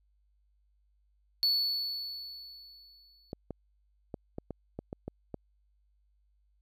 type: tone with exponential decay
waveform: triangle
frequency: 4435 Hz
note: C#8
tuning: in tune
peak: -22 dBFS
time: 1.43-3.32 s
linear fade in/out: 0 ms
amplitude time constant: 410 ms
type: clicks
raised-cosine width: 2 ms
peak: -24 dBFS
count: 9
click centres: 3.331 / 3.507 / 4.142 / 4.384 / 4.507 / 4.79 / 4.929 / 5.08 / 5.343 s
effects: added 50 Hz sine -67 dBFS peak until 6.61 s